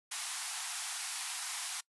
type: band-pass noise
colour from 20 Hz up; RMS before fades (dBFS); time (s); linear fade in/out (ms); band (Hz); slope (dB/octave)
white; -40; 0.11-1.81; 10; 710 to 11000; 96
effects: noise-tail reverb RT60 0.1 s tail -23 dB re dry